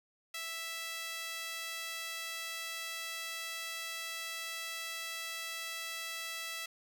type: tone with high-pass filter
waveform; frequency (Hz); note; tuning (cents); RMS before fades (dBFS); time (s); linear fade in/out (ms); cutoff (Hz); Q
sawtooth; 659.3; E5; 0; -41; 0.34-6.66; 5; 2200; 1.1
effects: none